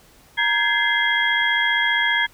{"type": "tone cluster", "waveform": "sine", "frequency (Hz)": [934, 1594, 1689, 2080, 3278], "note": ["A#5", "G6", "G#6", "C7", "G#7"], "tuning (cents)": [3, 28, 29, -11, -23], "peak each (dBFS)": [-26, -26, -21, -22, -24], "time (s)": [0.37, 2.27], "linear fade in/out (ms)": 20, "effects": ["pink hiss -52 dBFS RMS until 2.33 s"]}